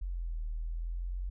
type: exponential two-way sweep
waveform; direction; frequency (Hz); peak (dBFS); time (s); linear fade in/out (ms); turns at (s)
sine; down then up; 46.26 to 38.89 to 46.26; -33; 0.01-1.3; 10; 0.45
effects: none